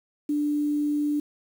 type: tone with quantisation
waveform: sine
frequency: 294.8 Hz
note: D4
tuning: 7 cents sharp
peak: -22 dBFS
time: 0.29-1.2 s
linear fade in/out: 5 ms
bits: 8
effects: none